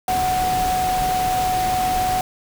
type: tone in noise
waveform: sine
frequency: 740 Hz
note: F#5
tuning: in tune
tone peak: -18 dBFS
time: 0.08-2.21 s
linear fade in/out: 2 ms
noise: pink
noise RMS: -27 dBFS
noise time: 0.08-2.21 s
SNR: +6 dB
effects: none